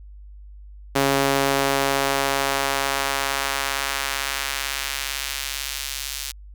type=tone with high-pass filter sweep; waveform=sawtooth; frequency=137.8 Hz; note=C#3; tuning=10 cents flat; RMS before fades=-24 dBFS; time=0.95-6.32 s; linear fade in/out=10 ms; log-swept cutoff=320 to 4100 Hz; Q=0.75; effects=added 50 Hz sine -39 dBFS peak until 6.54 s